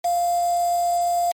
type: tone with quantisation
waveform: sine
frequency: 698.5 Hz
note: F5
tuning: in tune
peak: -18 dBFS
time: 0.04-1.32 s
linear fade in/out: 10 ms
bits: 5
effects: MP3 64 kbps